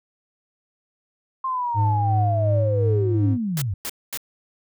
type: linear sweep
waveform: sine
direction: down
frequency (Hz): 1062 to 86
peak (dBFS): -22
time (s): 1.44-3.74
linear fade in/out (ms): 5
type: tone with tremolo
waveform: triangle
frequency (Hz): 105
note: G#2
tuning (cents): +19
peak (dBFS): -15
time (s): 1.74-3.38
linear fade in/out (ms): 50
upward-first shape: sine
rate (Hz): 2.8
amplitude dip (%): 30
type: noise bursts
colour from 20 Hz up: white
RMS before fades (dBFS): -29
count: 3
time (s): 3.57-4.174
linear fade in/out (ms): 2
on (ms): 48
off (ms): 230
effects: none